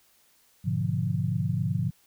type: chord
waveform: sine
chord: G# diminished seventh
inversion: none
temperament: equal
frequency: 103.83 / 123.47 / 146.83 / 174.61 Hz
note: G#2 / B2 / D3 / F3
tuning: 0 / 0 / 0 / 0 cents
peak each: -30 dBFS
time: 0.64-1.91 s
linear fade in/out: 20 ms
effects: white hiss -63 dBFS RMS until 2.06 s